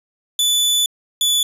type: tone pair in turn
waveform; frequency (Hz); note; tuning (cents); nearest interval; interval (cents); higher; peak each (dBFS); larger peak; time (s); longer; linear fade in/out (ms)
sawtooth; 3480 / 3461; A7 / A7; -20 / -29; unison; 9; first; -11; neither; 0.39-0.86 / 1.21-1.43; first; 2
effects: resampled to 32000 Hz + 7-bit